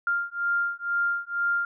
sine beating tone pair, 1396.9 / 1399 Hz, F6 / F6, 0 / +3 cents, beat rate 2.1 Hz, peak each -27 dBFS, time 0.07-1.65 s, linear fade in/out 2 ms, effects none

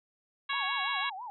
harmonic tone, 554.4 Hz, C#5, in tune, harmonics 2 / 3 / 4 / 5 / 6 / 7, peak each -34 / -36 / -37 / -38 / -39 / -39 dBFS, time 0.49-1.1 s, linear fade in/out 10 ms
sine tone with vibrato, 863 Hz, A5, 34 cents flat, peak -38 dBFS, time 0.53-1.3 s, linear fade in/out 0 ms, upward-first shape sine, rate 6 Hz, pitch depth 260 cents each way
effects none

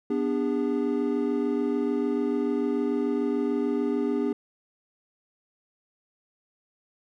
triangle chord, G# diminished, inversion first, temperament equal with one note detuned, 246.9 / 293.7 / 405.8 Hz, B3 / D4 / G#4, 0 / 0 / -40 cents, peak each -26 dBFS, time 0.1-4.33 s, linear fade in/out 5 ms, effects none

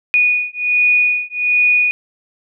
sine beating tone pair, 2464 / 2465.3 Hz, D#7 / D#7, -17 / -17 cents, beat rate 1.3 Hz, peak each -15 dBFS, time 0.14-1.91 s, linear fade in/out 0 ms, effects none

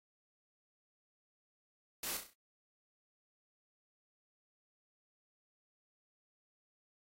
white noise with echo, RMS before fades -40 dBFS, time 2.03-2.17 s, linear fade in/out 2 ms, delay 33 ms, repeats 5, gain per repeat -6 dB, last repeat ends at 2.335 s, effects AAC 48 kbps

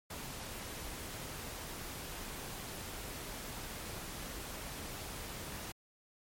pink noise, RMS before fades -44 dBFS, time 0.1-5.72 s, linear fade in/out 5 ms, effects MP3 64 kbps

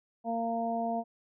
harmonic tone, 230.4 Hz, A#3, 20 cents flat, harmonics 1 / 2 / 3 / 4, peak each -34 / -40 / -31 / -41 dBFS, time 0.24-1.04 s, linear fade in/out 50 ms, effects none

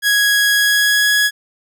sawtooth tone with pitch glide, 1661.2 to 1674.7 Hz, G#6 to G#6, 0 to +14 cents, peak -8 dBFS, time 0.02-1.31 s, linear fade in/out 50 ms, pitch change +14 cents, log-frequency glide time 0.53-1.11 s, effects none

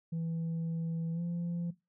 sine tone with pitch glide, 164.81 to 171.91 Hz, E3 to F3, 0 to -27 cents, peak -30 dBFS, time 0.12-1.71 s, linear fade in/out 10 ms, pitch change +73 cents, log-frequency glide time 1.13-1.21 s, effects noise-tail reverb RT60 0.2 s tail -17 dB re dry + tanh soft clip ceiling -31 dBFS

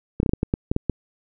clicks, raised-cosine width 3 ms, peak -7 dBFS, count 10, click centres 0.201 / 0.231 / 0.262 / 0.293 / 0.335 / 0.431 / 0.539 / 0.715 / 0.764 / 0.897 s, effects none

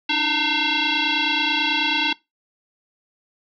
sine tone with frequency modulation, 317.1 Hz, D#4, 33 cents sharp, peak -18 dBFS, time 0.09-2.13 s, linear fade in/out 5 ms, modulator 605 Hz, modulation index 6.2, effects noise-tail reverb RT60 0.2 s tail -21 dB re dry

